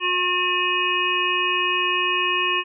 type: harmonic tone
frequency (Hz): 360.3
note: F#4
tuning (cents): -46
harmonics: 1 / 3 / 5 / 7 / 8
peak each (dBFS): -29 / -24 / -29 / -23 / -25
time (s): 0-2.64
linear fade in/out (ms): 50
effects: none